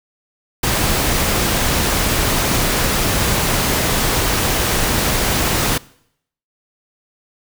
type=noise; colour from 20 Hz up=pink; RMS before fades=-17 dBFS; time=0.63-5.78 s; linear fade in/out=5 ms; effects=noise-tail reverb RT60 0.7 s tail -22 dB re dry